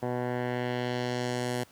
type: tone with low-pass filter sweep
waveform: 10% pulse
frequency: 123.47 Hz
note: B2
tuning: in tune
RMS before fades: -31 dBFS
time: 0.02-1.64 s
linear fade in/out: 10 ms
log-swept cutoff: 1000 to 12000 Hz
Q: 1.1
effects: pink hiss -58 dBFS RMS until 1.71 s + high-pass 80 Hz 12 dB/octave